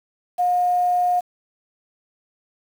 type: tone with quantisation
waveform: sine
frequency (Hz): 716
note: F5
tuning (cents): +43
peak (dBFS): -16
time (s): 0.38-1.21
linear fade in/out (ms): 20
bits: 7
effects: none